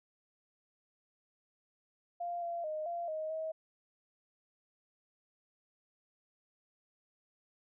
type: tone with pitch steps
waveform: sine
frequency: 696 / 685 / 618 / 688 / 626 / 637 Hz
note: F5 / F5 / D#5 / F5 / D#5 / D#5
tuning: -6 / -34 / -12 / -26 / +10 / +41 cents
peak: -35 dBFS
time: 2.2-3.52 s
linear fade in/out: 10 ms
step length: 220 ms
effects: none